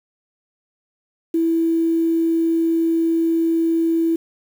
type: tone with quantisation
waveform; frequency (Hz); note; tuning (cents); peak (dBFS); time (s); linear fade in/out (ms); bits
sine; 329.6; E4; 0; -15; 1.34-4.16; 5; 7
effects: none